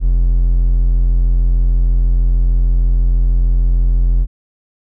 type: tone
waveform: triangle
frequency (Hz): 43.17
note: F1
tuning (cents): -19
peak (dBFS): -7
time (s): 0-4.27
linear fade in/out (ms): 50
effects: none